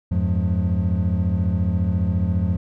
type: tone cluster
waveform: triangle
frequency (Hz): 84.9 / 99.5 / 178 / 212.9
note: F2 / G2 / F3 / G#3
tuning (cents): -48 / +26 / +33 / +43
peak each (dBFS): -19 / -21 / -21 / -28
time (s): 0.11-2.57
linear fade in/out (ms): 10
effects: tanh soft clip ceiling -8 dBFS